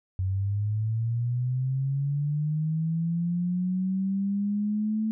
sine linear sweep, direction up, 92.5 to 220 Hz, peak -24 dBFS, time 0.19-5.11 s, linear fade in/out 0 ms, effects none

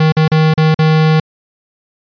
square tone with dropouts, 157.1 Hz, D#3, 17 cents sharp, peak -8 dBFS, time 0-1.2 s, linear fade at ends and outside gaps 5 ms, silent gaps 0.122-0.167 / 0.28-0.316 / 0.539-0.576 / 0.745-0.789 s, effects resampled to 11025 Hz

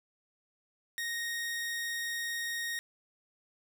sawtooth tone, 1864.7 Hz, A#6, in tune, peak -30 dBFS, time 0.98-2.79 s, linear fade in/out 0 ms, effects none

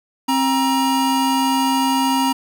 square tone pair together, 265.7 / 947 Hz, C4 / A#5, +27 / +27 cents, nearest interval octave + minor seventh, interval 2200 cents, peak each -19 dBFS, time 0.28-2.33 s, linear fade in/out 10 ms, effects none

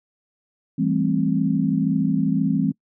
sine chord, A minor seventh, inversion second, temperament just, 165 / 198 / 220 / 264 Hz, E3 / G3 / A3 / C4, +2 / +18 / 0 / +16 cents, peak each -23 / -23 / -26 / -22 dBFS, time 0.78-2.72 s, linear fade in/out 10 ms, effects noise-tail reverb RT60 0.1 s tail -24 dB re dry

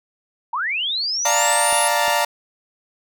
sine linear sweep, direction up, 866 to 10640 Hz, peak -20 dBFS, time 0.53-1.88 s, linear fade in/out 5 ms
sawtooth chord, Bb major seventh, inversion first, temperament equal, 587.3 / 698.5 / 880 / 932.3 Hz, D5 / F5 / A5 / Bb5, 0 / 0 / 0 / 0 cents, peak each -19 / -19 / -20 / -17 dBFS, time 1.25-2.25 s, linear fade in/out 5 ms
clicks, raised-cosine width 1 ms, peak -20 dBFS, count 2, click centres 1.727 / 2.081 s
effects none

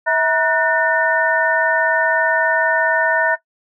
sine tone cluster, 648 / 949 / 1481 / 1806 Hz, E5 / A#5 / F#6 / A6, -30 / +31 / +1 / +45 cents, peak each -19 dBFS, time 0.06-3.36 s, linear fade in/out 20 ms, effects noise-tail reverb RT60 0.1 s tail -17 dB re dry

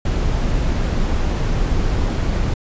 brown noise, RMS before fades -18 dBFS, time 0.05-2.54 s, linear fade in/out 5 ms, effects resampled to 16000 Hz

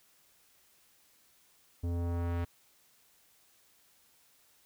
square tone with low-pass filter sweep, 85.9 Hz, F2, 28 cents flat, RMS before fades -33 dBFS, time 1.83-2.45 s, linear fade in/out 10 ms, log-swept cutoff 400 to 2600 Hz, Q 0.75, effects white hiss -66 dBFS RMS until 4.65 s

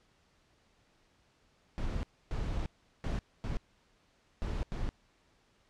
brown noise bursts at uneven times, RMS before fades -34 dBFS, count 6, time 1.78-2.03 / 2.31-2.66 / 3.04-3.19 / 3.44-3.57 / 4.42-4.63 / 4.72-4.89 s, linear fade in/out 0 ms, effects pink hiss -69 dBFS RMS until 5.69 s + low-pass 6000 Hz 12 dB/octave

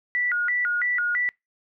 sine tone with vibrato, 1681 Hz, G#6, 20 cents sharp, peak -21 dBFS, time 0.15-1.29 s, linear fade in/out 0 ms, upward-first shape square, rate 3 Hz, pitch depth 270 cents each way, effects noise-tail reverb RT60 0.2 s tail -25 dB re dry

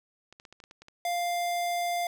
clicks, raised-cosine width 0.2 ms, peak -32 dBFS, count 9, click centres 0.326 / 0.399 / 0.452 / 0.526 / 0.602 / 0.639 / 0.711 / 0.82 / 0.884 s
square tone, 698.5 Hz, F5, in tune, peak -28 dBFS, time 1.05-2.07 s, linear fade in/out 2 ms
effects none

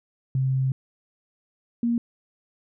sine tone pair in turn, 132.1 / 235.4 Hz, C3 / A#3, +17 / +17 cents, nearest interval minor seventh, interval 1000 cents, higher second, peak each -20 dBFS, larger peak neither, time 0.35-0.72 / 1.83-1.98 s, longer first, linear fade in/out 2 ms, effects none

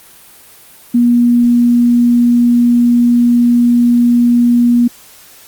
sine tone, 240 Hz, B3, 49 cents flat, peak -6 dBFS, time 0.94-4.88 s, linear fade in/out 10 ms, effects white hiss -40 dBFS RMS until 5.47 s + Opus 32 kbps

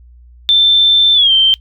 sine tone with pitch glide, 3552 to 3128 Hz, A7 to G7, +16 to -4 cents, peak -6 dBFS, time 0.49-1.54 s, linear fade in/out 0 ms, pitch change -220 cents, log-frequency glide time 1.14-1.32 s, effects noise-tail reverb RT60 0.1 s tail -21 dB re dry + added 60 Hz sine -38 dBFS peak until 1.6 s

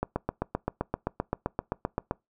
click train, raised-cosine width 1 ms, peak -13 dBFS, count 17, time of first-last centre 0.03-2.111 s, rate 7.69 Hz, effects noise-tail reverb RT60 0.2 s tail -24 dB re dry

